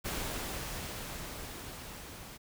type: noise with level ramp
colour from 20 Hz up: pink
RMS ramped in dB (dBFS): -36 to -48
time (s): 0.04-2.38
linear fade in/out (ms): 20
effects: none